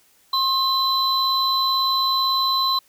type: tone pair together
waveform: triangle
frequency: 1065 / 4021 Hz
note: C6 / B7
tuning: +30 / +30 cents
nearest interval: octave + major seventh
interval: 2300 cents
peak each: -19 dBFS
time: 0.33-2.79 s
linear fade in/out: 5 ms
effects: white hiss -58 dBFS RMS until 2.88 s